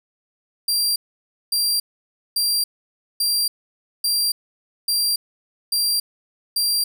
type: tone bursts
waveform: sawtooth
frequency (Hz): 4737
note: D8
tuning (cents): +14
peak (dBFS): -15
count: 8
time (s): 0.68-6.84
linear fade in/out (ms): 5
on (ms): 280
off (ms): 560
effects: none